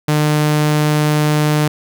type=tone; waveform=sawtooth; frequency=150.8 Hz; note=D3; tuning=46 cents sharp; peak=-8 dBFS; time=0.08-1.68 s; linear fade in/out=5 ms; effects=none